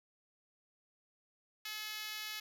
5% pulse tone with high-pass filter, 427.5 Hz, A4, 50 cents flat, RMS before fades -43 dBFS, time 1.65-2.4 s, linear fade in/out 5 ms, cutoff 1700 Hz, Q 0.83, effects none

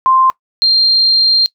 sine tone pair in turn, 1046.5 / 4186 Hz, C6 / C8, 0 / 0 cents, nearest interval 2 octaves, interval 2400 cents, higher second, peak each -7 dBFS, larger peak neither, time 0.06-0.3 / 0.62-1.46 s, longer second, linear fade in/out 0 ms, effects noise-tail reverb RT60 0.1 s tail -21 dB re dry

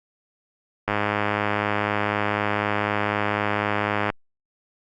click train, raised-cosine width 0.5 ms, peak -7 dBFS, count 336, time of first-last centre 0.88-4.101 s, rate 104 Hz, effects Opus 48 kbps

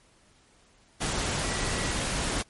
sine tone in noise, 1939 Hz, B6, 32 cents flat, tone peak -40 dBFS, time 1.43-1.94 s, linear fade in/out 20 ms, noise pink, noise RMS -29 dBFS, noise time 1-2.43 s, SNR -14 dB, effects pink hiss -61 dBFS RMS until 2.49 s + MP3 48 kbps

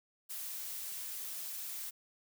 blue noise, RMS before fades -42 dBFS, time 0.29-1.91 s, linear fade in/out 20 ms, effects none

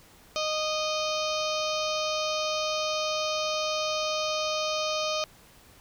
harmonic tone, 618 Hz, D#5, 12 cents flat, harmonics 1 / 2 / 4 / 5 / 6 / 7 / 8 / 9 / 10, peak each -30 / -33 / -36 / -37 / -38 / -38 / -39 / -40 / -40 dBFS, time 0.36-5.24 s, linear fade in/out 0 ms, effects pink hiss -55 dBFS RMS until 5.8 s

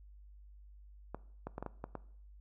clicks, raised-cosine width 1 ms, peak -26 dBFS, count 7, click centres 1.146 / 1.47 / 1.581 / 1.626 / 1.663 / 1.841 / 1.953 s, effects noise-tail reverb RT60 0.6 s tail -19 dB re dry + added 50 Hz sine -53 dBFS peak until 2.4 s

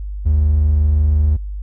triangle tone, 75.6 Hz, D#2, 49 cents flat, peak -8 dBFS, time 0.25-1.37 s, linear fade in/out 20 ms, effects tanh soft clip ceiling -6 dBFS + added 50 Hz sine -23 dBFS peak until 1.62 s

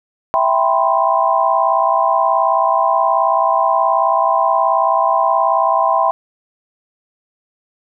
sine chord, C major seventh, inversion first, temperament equal, 659.3 / 784 / 987.8 / 1046.5 Hz, E5 / G5 / B5 / C6, 0 / 0 / 0 / 0 cents, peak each -17 dBFS, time 0.34-6.11 s, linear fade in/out 0 ms, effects none

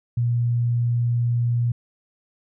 sine tone, 119.4 Hz, A#2, 42 cents sharp, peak -18 dBFS, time 0.17-1.72 s, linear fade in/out 5 ms, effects none

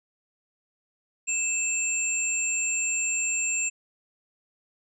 sine tone pair together, 2637 / 7379 Hz, E7 / A#8, 0 / -19 cents, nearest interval octave + tritone, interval 1781 cents, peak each -28 / -26 dBFS, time 1.27-3.7 s, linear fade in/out 20 ms, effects none

